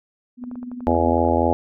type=tone with tremolo; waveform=sine; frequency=246.3 Hz; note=B3; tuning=5 cents flat; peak=-27 dBFS; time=0.37-1.16 s; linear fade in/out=50 ms; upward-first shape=sine; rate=20 Hz; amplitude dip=60%
type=clicks; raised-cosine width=1 ms; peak=-28 dBFS; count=11; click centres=0.439 / 0.514 / 0.556 / 0.63 / 0.716 / 0.806 / 0.913 / 0.948 / 1.18 / 1.25 / 1.285 s
type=harmonic tone; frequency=83.8 Hz; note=E2; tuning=29 cents sharp; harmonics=1 / 3 / 4 / 5 / 6 / 7 / 8 / 9 / 10; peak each=-24 / -23 / -24 / -27 / -24 / -24 / -26 / -28 / -23 dBFS; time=0.87-1.53 s; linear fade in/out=0 ms
effects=none